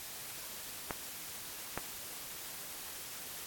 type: clicks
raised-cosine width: 0.5 ms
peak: -20 dBFS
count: 2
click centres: 0.908 / 1.776 s
effects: white hiss -45 dBFS RMS until 3.46 s + AAC 64 kbps